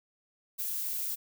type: noise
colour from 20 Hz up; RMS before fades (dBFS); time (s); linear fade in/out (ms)
violet; -34; 0.58-1.16; 20
effects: none